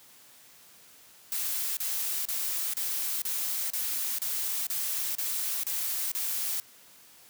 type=noise bursts; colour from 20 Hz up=blue; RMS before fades=-31 dBFS; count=11; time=1.32-6.6 s; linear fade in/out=0 ms; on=450 ms; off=33 ms; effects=white hiss -55 dBFS RMS until 7.29 s + high-pass 80 Hz 12 dB/octave